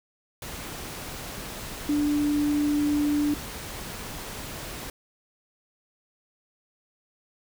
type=tone in noise; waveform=sine; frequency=293.7 Hz; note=D4; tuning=in tune; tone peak=-21 dBFS; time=1.89-3.34 s; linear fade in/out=2 ms; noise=pink; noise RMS=-37 dBFS; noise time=0.42-4.9 s; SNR=+13 dB; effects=none